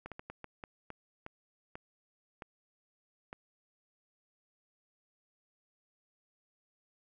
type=slowing click train; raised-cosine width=0.5 ms; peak=-28 dBFS; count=11; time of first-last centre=0.06-3.329 s; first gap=57 ms; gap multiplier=1.36; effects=none